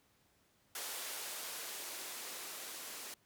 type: noise with band-pass filter sweep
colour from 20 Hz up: violet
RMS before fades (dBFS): -45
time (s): 0.75-3.14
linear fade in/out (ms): 2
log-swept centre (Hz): 480 to 280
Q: 1
effects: pink hiss -72 dBFS RMS until 3.25 s + high-pass 60 Hz 12 dB/octave